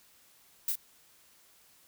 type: noise with echo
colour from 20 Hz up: violet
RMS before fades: -30 dBFS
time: 0.68-0.72 s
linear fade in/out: 2 ms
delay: 35 ms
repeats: 1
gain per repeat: -5 dB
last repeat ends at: 0.755 s
effects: white hiss -62 dBFS RMS until 1.87 s